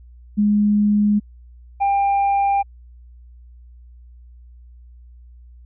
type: tone pair in turn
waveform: sine / triangle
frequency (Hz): 207.7 / 796.7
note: G#3 / G5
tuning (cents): 0 / +28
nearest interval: octave + major seventh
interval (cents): 2328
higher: second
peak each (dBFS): -13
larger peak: neither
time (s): 0.37-1.2 / 1.8-2.63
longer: neither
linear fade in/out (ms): 20
effects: added 60 Hz sine -41 dBFS peak until 5.65 s + resampled to 8000 Hz